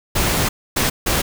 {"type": "noise bursts at uneven times", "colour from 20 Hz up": "pink", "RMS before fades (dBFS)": -18, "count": 3, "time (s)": [[0.15, 0.49], [0.76, 0.9], [1.06, 1.22]], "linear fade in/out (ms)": 10, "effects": []}